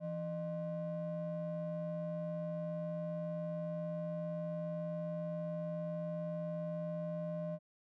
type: ring-modulated tone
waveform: triangle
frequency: 221.3 Hz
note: A3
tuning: 10 cents sharp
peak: -32 dBFS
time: 0-7.59 s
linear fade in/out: 50 ms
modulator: 389 Hz
effects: none